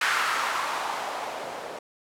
violet noise with low-pass filter sweep, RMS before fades -29 dBFS, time 0.01-1.79 s, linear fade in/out 5 ms, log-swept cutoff 1500 to 540 Hz, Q 2.1, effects none

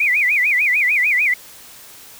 sine tone with vibrato, 2217 Hz, C#7, in tune, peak -13 dBFS, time 0-1.34 s, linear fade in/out 5 ms, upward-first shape sine, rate 6.7 Hz, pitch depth 220 cents each way, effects white hiss -41 dBFS RMS until 2.19 s

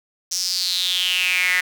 sawtooth tone with high-pass filter sweep, 181.6 Hz, F#3, 32 cents flat, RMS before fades -21 dBFS, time 0.31-1.61 s, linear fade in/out 10 ms, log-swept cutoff 5800 to 1900 Hz, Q 6.9, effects none

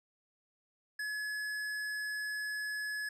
triangle tone with hard clipping, 1700 Hz, G#6, 40 cents sharp, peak -37 dBFS, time 0.99-3.09 s, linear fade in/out 5 ms, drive 16 dB, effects none

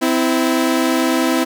sawtooth tone pair together, 258.1 / 327.8 Hz, C4 / E4, -23 / -10 cents, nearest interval major third, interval 413 cents, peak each -13 dBFS, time 0.01-1.45 s, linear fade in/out 20 ms, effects none

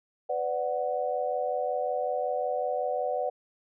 sine chord, B minor, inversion none, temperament equal with one note detuned, 501.9 / 587.3 / 740 Hz, B4 / D5 / F#5, +28 / 0 / 0 cents, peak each -31 dBFS, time 0.29-3.3 s, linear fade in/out 10 ms, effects none

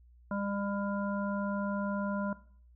harmonic tone, 200.8 Hz, G3, 42 cents sharp, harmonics 1 / 3 / 5 / 7, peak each -33 / -38 / -40 / -41 dBFS, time 0.31-2.33 s, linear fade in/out 2 ms, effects noise-tail reverb RT60 0.5 s tail -17 dB re dry + added 60 Hz sine -56 dBFS peak until 2.75 s

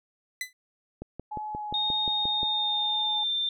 sawtooth tone with exponential decay, 2007 Hz, B6, 27 cents sharp, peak -23 dBFS, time 0.41-0.53 s, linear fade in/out 2 ms, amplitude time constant 25 ms
click train, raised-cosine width 2 ms, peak -23 dBFS, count 9, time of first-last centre 1.02-2.431 s, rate 5.67 Hz
sine tone with vibrato, 846 Hz, G#5, 32 cents sharp, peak -32 dBFS, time 1.31-3.24 s, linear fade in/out 10 ms, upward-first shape sine, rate 1.9 Hz, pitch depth 12 cents each way
sine tone with pitch glide, 3700 to 3582 Hz, A#7 to A7, -14 to +30 cents, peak -25 dBFS, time 1.74-3.49 s, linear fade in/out 2 ms, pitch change -56 cents, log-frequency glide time 2.21-3.29 s
effects none

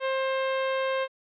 sawtooth tone, 530 Hz, C5, 22 cents sharp, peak -21 dBFS, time 0-1.08 s, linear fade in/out 50 ms, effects resampled to 8000 Hz

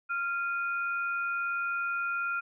sine tone pair together, 1389.3 / 2467 Hz, F6 / D#7, -9 / -15 cents, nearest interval minor seventh, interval 994 cents, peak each -29 / -38 dBFS, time 0.09-2.41 s, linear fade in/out 20 ms, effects none

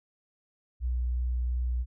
sine tone with vibrato, 61.3 Hz, B1, 12 cents flat, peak -26 dBFS, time 0.8-1.86 s, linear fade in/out 50 ms, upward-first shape sine, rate 2.8 Hz, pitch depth 9 cents each way, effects none

